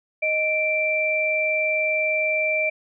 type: tone pair together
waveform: sine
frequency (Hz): 622.6 / 2349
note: D#5 / D7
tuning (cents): +1 / 0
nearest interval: octave + major seventh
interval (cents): 2299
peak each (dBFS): -24 / -21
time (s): 0.22-2.7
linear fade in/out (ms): 10
effects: none